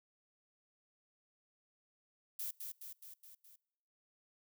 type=noise with echo; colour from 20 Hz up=violet; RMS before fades=-41 dBFS; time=2.39-2.51 s; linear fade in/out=5 ms; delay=210 ms; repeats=5; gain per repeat=-4 dB; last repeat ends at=3.56 s; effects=noise-tail reverb RT60 1.0 s tail -26 dB re dry